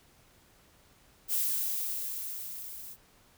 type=noise with level ramp; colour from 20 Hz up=violet; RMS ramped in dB=-28 to -45 dBFS; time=1.28-2.97 s; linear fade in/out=50 ms; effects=pink hiss -62 dBFS RMS until 3.37 s